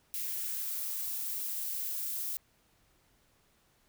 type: noise with high-pass filter sweep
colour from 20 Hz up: violet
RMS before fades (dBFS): -36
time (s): 0.14-2.37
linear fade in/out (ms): 0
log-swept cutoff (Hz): 2200 to 220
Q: 2
effects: pink hiss -69 dBFS RMS until 3.88 s